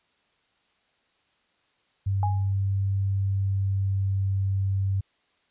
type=tone with pitch glide; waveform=sine; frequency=97.9 to 97.17 Hz; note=G2 to G2; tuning=-2 to -15 cents; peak=-22 dBFS; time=2.06-5.01 s; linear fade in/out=10 ms; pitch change=-13 cents; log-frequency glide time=3.04-4.25 s
type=tone with exponential decay; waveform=sine; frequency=830.6 Hz; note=G#5; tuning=in tune; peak=-23 dBFS; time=2.23-2.53 s; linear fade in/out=1 ms; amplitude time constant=65 ms
effects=white hiss -68 dBFS RMS until 5.5 s + resampled to 8000 Hz